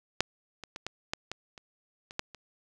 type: clicks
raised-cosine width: 0.2 ms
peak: -6 / -24 / -22 / -17 / -13 / -18 / -29 / -27 / -13 / -28 dBFS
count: 10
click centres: 0.206 / 0.637 / 0.761 / 0.866 / 1.135 / 1.316 / 1.578 / 2.109 / 2.194 / 2.347 s
effects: none